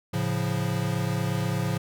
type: chord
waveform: square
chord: A augmented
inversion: none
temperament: equal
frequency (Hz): 110 / 138.59 / 174.61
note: A2 / C#3 / E#3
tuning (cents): 0 / 0 / 0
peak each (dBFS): -30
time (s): 0.13-1.78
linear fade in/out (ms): 10
effects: none